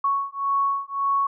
sine beating tone pair, 1108.7 / 1110.5 Hz, C#6 / C#6, 0 / +3 cents, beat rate 1.8 Hz, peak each -24 dBFS, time 0.04-1.27 s, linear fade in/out 5 ms, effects none

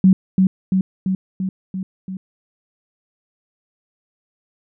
sine tone with echo, 188.6 Hz, F#3, 33 cents sharp, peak -7 dBFS, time 0.04-0.13 s, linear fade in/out 2 ms, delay 340 ms, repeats 6, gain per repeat -3 dB, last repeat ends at 2.17 s, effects none

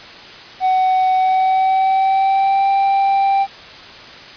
triangle tone with pitch glide, 750 to 785.9 Hz, F#5 to G5, +23 to +4 cents, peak -10 dBFS, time 0.6-3.47 s, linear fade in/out 50 ms, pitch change +81 cents, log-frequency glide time 1.17-2.69 s, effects white hiss -36 dBFS RMS until 4.36 s + resampled to 11025 Hz

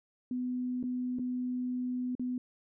sine tone with dropouts, 250 Hz, B3, 21 cents sharp, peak -31 dBFS, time 0.31-2.38 s, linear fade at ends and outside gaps 2 ms, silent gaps 0.829-0.838 / 1.187-1.194 / 2.152-2.195 s, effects none

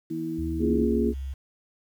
harmonic tone, 80.8 Hz, E2, 34 cents flat, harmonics 2 / 3 / 4, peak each -36 / -37 / -29 dBFS, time 0.1-0.85 s, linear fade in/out 10 ms
sine tone with pitch glide, 75.5 to 67.26 Hz, D2 to C2, +48 to +48 cents, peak -30 dBFS, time 0.38-1.34 s, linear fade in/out 10 ms, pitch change -200 cents, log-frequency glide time 0.57-0.83 s
sine chord, Bb minor seventh, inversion none, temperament equal, 233.1 / 277.2 / 349.2 / 415.3 Hz, Bb3 / Db4 / F4 / Ab4, 0 / 0 / 0 / 0 cents, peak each -24 / -30 / -28 / -27 dBFS, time 0.59-1.14 s, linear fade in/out 50 ms
effects 9-bit

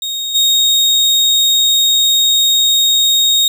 35% pulse tone with level steps, 3729 Hz, A#7, in tune, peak -16 / -7 dBFS, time 0.02-3.48 s, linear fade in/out 2 ms, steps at 0.34 s, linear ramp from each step 20 ms, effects none

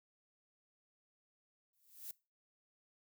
violet noise with exponential growth, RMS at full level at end -43 dBFS, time 1.73-2.11 s, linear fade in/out 2 ms, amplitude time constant 81 ms, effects noise-tail reverb RT60 0.3 s tail -22 dB re dry

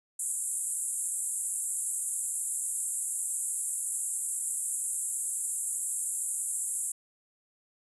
pink band-pass noise, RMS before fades -33 dBFS, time 0.19-6.92 s, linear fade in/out 5 ms, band 7400 to 11000 Hz, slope 96 dB/octave, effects none

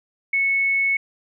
sine tone, 2204 Hz, C#7, 11 cents flat, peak -17 dBFS, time 0.33-0.97 s, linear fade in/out 5 ms, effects none

